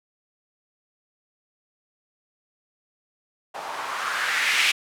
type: noise with low-pass filter sweep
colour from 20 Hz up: violet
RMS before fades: -25 dBFS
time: 3.54-4.72 s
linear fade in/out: 10 ms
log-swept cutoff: 760 to 2600 Hz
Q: 2.5
effects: none